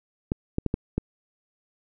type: clicks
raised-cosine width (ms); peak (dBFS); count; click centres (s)
3; -11; 5; 0.319 / 0.584 / 0.663 / 0.741 / 0.98
effects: none